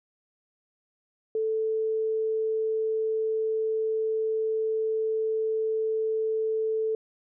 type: tone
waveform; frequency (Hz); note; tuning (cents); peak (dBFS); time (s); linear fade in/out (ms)
sine; 440; A4; 0; -24; 1.35-6.95; 2
effects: none